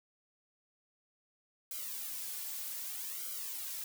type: noise with flanger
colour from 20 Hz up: blue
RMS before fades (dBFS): -41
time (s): 1.71-3.84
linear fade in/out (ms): 2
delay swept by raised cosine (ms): 1.1 to 3.2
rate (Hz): 0.64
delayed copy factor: -0.9
effects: none